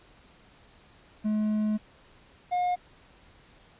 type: tone pair in turn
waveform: triangle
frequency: 213.3 / 717.5 Hz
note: G#3 / F5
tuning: +46 / +47 cents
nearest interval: octave + major sixth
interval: 2101 cents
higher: second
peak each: -22 dBFS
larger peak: neither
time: 1.24-1.78 / 2.51-2.76 s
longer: first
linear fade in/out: 20 ms
effects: pink hiss -57 dBFS RMS until 3.79 s + resampled to 8000 Hz